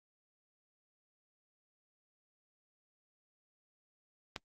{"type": "click", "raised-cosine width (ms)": 0.2, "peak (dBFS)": -20, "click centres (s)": 4.362, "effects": ["Opus 32 kbps"]}